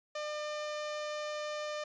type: tone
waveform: sawtooth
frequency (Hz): 601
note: D5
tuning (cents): +40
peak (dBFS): -32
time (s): 0.15-1.84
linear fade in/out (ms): 5
effects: resampled to 16000 Hz